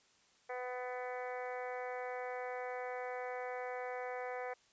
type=harmonic tone; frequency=250 Hz; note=B3; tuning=21 cents sharp; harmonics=2 / 3 / 4 / 5 / 6 / 7 / 8 / 9; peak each=-42 / -44 / -51 / -53 / -53 / -52 / -51 / -53 dBFS; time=0.49-4.54 s; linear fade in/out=10 ms; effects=white hiss -69 dBFS RMS until 4.72 s + resampled to 16000 Hz